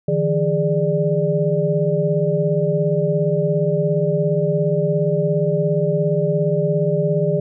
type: tone cluster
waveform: sine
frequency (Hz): 150.1 / 167.3 / 412.8 / 591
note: D3 / E3 / G#4 / D5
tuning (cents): +38 / +26 / -10 / +11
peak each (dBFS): -21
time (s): 0.08-7.4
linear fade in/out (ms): 5
effects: none